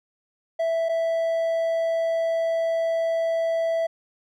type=tone pair in turn; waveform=triangle; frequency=659.3 / 659.3 Hz; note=E5 / E5; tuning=0 / 0 cents; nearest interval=unison; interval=0 cents; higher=neither; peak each=-19 dBFS; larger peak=neither; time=0.59-0.89 / 0.89-3.87 s; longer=second; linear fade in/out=10 ms; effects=none